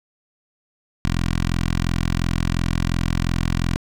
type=tone with notch filter; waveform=10% pulse; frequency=42.84 Hz; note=F1; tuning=33 cents flat; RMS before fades=-21 dBFS; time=1.05-3.76 s; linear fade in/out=0 ms; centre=540 Hz; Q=0.67; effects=low-pass 7000 Hz 12 dB/octave + 7-bit